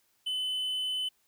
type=tone; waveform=triangle; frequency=3023 Hz; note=F#7; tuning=36 cents sharp; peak=-28 dBFS; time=0.26-1.09 s; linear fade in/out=10 ms; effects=white hiss -71 dBFS RMS until 1.27 s

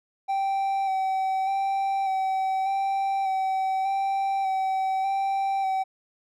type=tone with vibrato; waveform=triangle; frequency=773 Hz; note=G5; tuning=24 cents flat; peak=-21 dBFS; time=0.28-5.84 s; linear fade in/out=20 ms; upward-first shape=square; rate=0.84 Hz; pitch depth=18 cents each way; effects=none

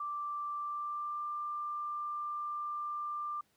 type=tone with pitch glide; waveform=sine; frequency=1174.7 to 1188.3 Hz; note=D6 to D6; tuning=0 to +20 cents; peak=-35 dBFS; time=0-3.41 s; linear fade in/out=5 ms; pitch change=+20 cents; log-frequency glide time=0.58-1.25 s; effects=pink hiss -73 dBFS RMS until 3.56 s + high-pass 100 Hz 12 dB/octave

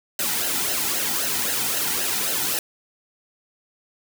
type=noise with flanger; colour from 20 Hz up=white; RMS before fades=-24 dBFS; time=0.19-2.59 s; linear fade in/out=2 ms; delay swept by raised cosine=0.85 to 1.85 ms; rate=3.8 Hz; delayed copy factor=-0.65; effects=none

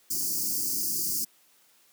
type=band-stop noise; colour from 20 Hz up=white; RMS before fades=-29 dBFS; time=0.1-1.25 s; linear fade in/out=10 ms; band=380 to 4600 Hz; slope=96 dB/octave; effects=white hiss -62 dBFS RMS until 1.92 s + high-pass 150 Hz 12 dB/octave

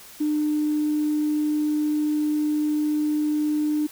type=tone with tanh clipping; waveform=triangle; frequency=301.2 Hz; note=D4; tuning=44 cents sharp; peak=-20 dBFS; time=0.2-3.87 s; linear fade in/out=10 ms; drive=4 dB; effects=white hiss -45 dBFS RMS until 3.91 s

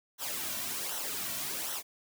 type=noise with flanger; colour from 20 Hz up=white; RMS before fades=-36 dBFS; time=0.18-1.83 s; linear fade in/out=50 ms; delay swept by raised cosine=0.42 to 2.42 ms; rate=1.3 Hz; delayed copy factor=-0.65; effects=none

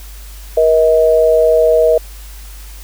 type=tone pair together; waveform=sine; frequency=476.5 / 636 Hz; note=A#4 / D#5; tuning=+38 / +38 cents; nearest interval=perfect fourth; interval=500 cents; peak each=-10 dBFS; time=0.57-1.98 s; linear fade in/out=5 ms; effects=added 50 Hz sine -30 dBFS peak until 2.83 s + white hiss -39 dBFS RMS until 2.83 s

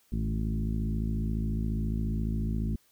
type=harmonic tone with a mistuned harmonic; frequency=54.4 Hz; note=A1; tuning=19 cents flat; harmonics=1 / 2 / 3 / 4 / 5 / 6 / 7; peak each=-30 / -34 / -36 / -34 / -42 / -46 / -50 dBFS; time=0.12-2.76 s; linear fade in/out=5 ms; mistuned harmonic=3; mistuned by=-35 cents; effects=white hiss -66 dBFS RMS until 2.91 s

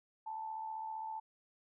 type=tone with amplitude modulation; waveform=sine; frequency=880 Hz; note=A5; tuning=in tune; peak=-37 dBFS; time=0.26-1.2 s; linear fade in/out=10 ms; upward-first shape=sine; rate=75.3 Hz; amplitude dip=50%; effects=none

